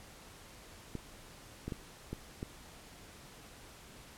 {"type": "clicks", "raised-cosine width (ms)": 3, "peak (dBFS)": -25, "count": 5, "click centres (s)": [0.953, 1.68, 1.722, 2.13, 2.429], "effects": ["pink hiss -54 dBFS RMS until 4.17 s", "low-pass 12000 Hz 12 dB/octave"]}